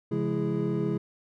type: tone cluster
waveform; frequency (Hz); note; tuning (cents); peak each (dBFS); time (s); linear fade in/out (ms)
triangle; 136.5 / 171 / 209.6 / 332 / 414.3; C#3 / F3 / G#3 / E4 / G#4; -26 / -36 / +16 / +12 / -4; -30; 0.11-0.98; 10
effects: none